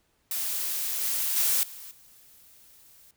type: noise with level steps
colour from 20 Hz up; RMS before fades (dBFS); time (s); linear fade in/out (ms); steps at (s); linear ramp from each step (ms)
blue; -30 / -28 / -24 / -43 / -55; 0.31-3.11; 2; 1.01 / 1.36 / 1.63 / 1.91; 2
effects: pink hiss -70 dBFS RMS until 3.16 s